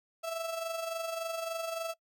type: tone with amplitude modulation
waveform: 35% pulse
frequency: 660 Hz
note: E5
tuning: 2 cents sharp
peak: -30 dBFS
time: 0.23-1.94 s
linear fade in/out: 20 ms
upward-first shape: sine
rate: 23.5 Hz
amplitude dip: 50%
effects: noise-tail reverb RT60 0.1 s tail -23 dB re dry